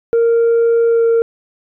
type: tone with pitch glide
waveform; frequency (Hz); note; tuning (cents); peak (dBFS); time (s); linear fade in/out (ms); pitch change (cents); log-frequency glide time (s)
sine; 463.7 to 460.2; A#4 to A#4; -9 to -22; -7; 0.13-1.22; 0; -13; 0.87-1.04
effects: tanh soft clip ceiling -8 dBFS